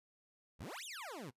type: exponential two-way sweep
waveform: 20% pulse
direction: up then down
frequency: 54 to 3851 to 111.4 Hz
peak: -40 dBFS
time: 0.59-1.31 s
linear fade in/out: 20 ms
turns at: 0.84 s
effects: noise-tail reverb RT60 0.1 s tail -19 dB re dry + resampled to 32000 Hz